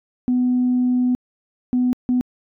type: tone bursts at uneven times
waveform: sine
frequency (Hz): 249.4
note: B3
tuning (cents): +17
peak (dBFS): -14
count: 3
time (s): 0.28-1.15 / 1.73-1.93 / 2.09-2.21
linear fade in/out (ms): 0
effects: tanh soft clip ceiling -11 dBFS

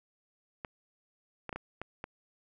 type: clicks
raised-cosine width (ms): 0.5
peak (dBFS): -23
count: 6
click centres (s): 0.648 / 1.493 / 1.528 / 1.56 / 1.816 / 2.041
effects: none

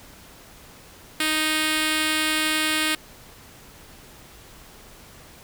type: tone with notch filter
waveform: 5% pulse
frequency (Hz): 311.1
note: D#4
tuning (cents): 0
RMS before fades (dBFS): -23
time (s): 1.2-2.95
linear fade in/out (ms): 2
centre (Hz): 770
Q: 0.83
effects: pink hiss -47 dBFS RMS until 5.43 s

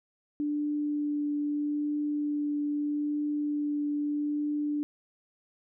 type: tone with vibrato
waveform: sine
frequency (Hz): 294.3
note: D4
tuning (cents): +4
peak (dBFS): -27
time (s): 0.4-4.83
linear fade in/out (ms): 0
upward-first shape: triangle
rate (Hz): 0.79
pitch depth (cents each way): 10
effects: none

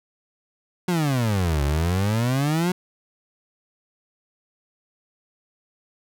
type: exponential two-way sweep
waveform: 30% pulse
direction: down then up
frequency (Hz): 185 to 69.3 to 185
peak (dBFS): -17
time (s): 0.88-2.72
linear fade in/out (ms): 5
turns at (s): 1.63
effects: none

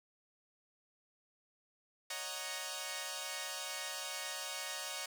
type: chord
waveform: 5% pulse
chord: D# minor seventh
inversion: third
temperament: equal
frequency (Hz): 554.4 / 622.3 / 740 / 932.3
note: C#5 / D#5 / F#5 / A#5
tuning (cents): 0 / 0 / 0 / 0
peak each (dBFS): -34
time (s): 2.1-5.06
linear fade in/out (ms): 5
effects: none

